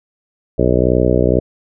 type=harmonic tone; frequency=62 Hz; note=B1; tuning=7 cents sharp; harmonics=1 / 2 / 3 / 4 / 5 / 6 / 7 / 8 / 9 / 10; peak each=-19 / -19 / -21 / -21 / -20 / -19 / -18 / -22 / -20 / -23 dBFS; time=0.58-1.4 s; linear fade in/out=10 ms; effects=none